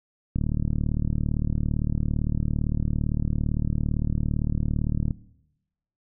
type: click train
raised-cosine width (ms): 5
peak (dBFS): -13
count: 180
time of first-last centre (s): 0.36-5.108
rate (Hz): 37.7
effects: noise-tail reverb RT60 0.9 s tail -20 dB re dry